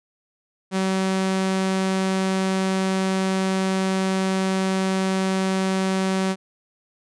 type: tone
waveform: sawtooth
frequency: 190 Hz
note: F#3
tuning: 46 cents sharp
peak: -16 dBFS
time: 0.71-6.36 s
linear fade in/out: 50 ms
effects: resampled to 22050 Hz